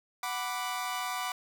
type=chord; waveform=sawtooth; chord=B minor; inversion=second; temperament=equal; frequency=740 / 987.8 / 1174.7 Hz; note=F#5 / B5 / D6; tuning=0 / 0 / 0 cents; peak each=-33 dBFS; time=0.23-1.32 s; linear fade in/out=2 ms; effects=none